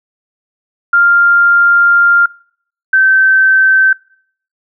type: tone pair in turn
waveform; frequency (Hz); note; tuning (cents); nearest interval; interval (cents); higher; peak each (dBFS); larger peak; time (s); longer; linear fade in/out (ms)
sine; 1396.9 / 1545; F6 / G6; 0 / -26; major second; 174; second; -5; neither; 0.93-2.26 / 2.93-3.93; first; 5
effects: noise-tail reverb RT60 0.6 s tail -25 dB re dry